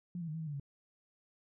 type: tone with pitch steps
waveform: sine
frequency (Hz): 176 / 166.8 / 153 / 162.2 / 159 / 146.8 / 140.2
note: F3 / E3 / D#3 / E3 / D#3 / D3 / C#3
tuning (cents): +14 / +21 / -29 / -28 / +38 / 0 / +20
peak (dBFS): -37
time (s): 0.15-0.598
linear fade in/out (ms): 2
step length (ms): 64
effects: none